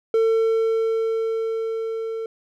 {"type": "tone with level ramp", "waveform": "triangle", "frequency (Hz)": 450, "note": "A4", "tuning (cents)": 39, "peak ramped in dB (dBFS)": [-13, -24], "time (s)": [0.14, 2.26], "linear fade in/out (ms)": 2, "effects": []}